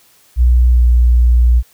sine tone with pitch glide, 61.1 to 59.95 Hz, B1 to A#1, -18 to +49 cents, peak -6 dBFS, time 0.36-1.63 s, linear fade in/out 50 ms, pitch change -33 cents, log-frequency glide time 0.7-0.83 s, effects white hiss -50 dBFS RMS until 1.73 s

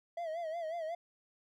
triangle tone with vibrato, 658 Hz, E5, 3 cents flat, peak -34 dBFS, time 0.17-0.95 s, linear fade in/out 5 ms, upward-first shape sine, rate 5.5 Hz, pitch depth 94 cents each way, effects none

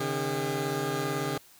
15% pulse tone cluster, 134.8 / 152.8 / 404.1 Hz, C#3 / D#3 / G#4, -48 / -31 / -47 cents, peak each -27 / -27 / -27 dBFS, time 0-1.38 s, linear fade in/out 5 ms, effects white hiss -56 dBFS RMS until 1.59 s

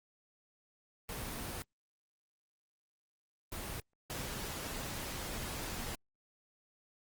pink noise bursts at uneven times, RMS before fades -41 dBFS, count 3, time 1.09-1.62 / 3.52-3.8 / 4.1-5.95 s, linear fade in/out 0 ms, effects Opus 24 kbps

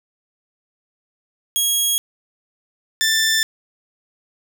15% pulse tone pair in turn, 3300 / 1773.5 Hz, G#7 / A6, -12 / +13 cents, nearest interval major seventh, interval 1075 cents, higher first, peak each -9 dBFS, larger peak neither, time 1.56-1.98 / 3.01-3.43 s, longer neither, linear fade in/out 0 ms, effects none

